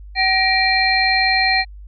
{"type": "tone cluster", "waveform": "sine", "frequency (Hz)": [762, 1893, 2355, 4180], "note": ["G5", "A#6", "D7", "C8"], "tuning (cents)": [-49, 26, 4, -2], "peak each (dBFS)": -19, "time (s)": [0.15, 1.65], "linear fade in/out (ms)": 50, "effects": ["added 50 Hz sine -34 dBFS peak until 1.87 s"]}